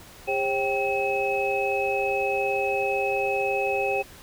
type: tone cluster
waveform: sine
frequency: 402.1 / 540 / 781 / 2569 Hz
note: G4 / C#5 / G5 / E7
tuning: +44 / -45 / -7 / -45 cents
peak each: -28 dBFS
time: 0.27-4.03 s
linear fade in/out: 20 ms
effects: pink hiss -47 dBFS RMS until 4.22 s